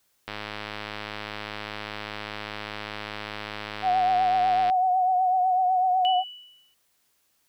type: click train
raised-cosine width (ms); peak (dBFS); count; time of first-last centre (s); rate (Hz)
0.3; -17; 465; 0.28-4.699; 105
type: tone with vibrato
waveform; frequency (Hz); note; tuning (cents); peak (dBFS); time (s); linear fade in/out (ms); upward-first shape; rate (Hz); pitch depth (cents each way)
sine; 740; F#5; 0; -19; 3.82-6.24; 50; triangle; 8; 51
type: tone with exponential decay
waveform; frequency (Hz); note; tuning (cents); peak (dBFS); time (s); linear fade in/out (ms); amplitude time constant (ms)
sine; 2958; F#7; -1; -24; 6.05-6.74; 0; 150
effects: white hiss -69 dBFS RMS until 7.48 s